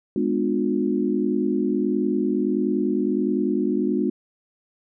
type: chord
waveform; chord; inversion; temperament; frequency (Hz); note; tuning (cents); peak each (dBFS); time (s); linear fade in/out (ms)
sine; G# diminished seventh; none; just; 207.7 / 249.2 / 299 / 358.8; G#3 / B3 / D4 / F4; 0 / +16 / +31 / +47; -25; 0.16-4.1; 2
effects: none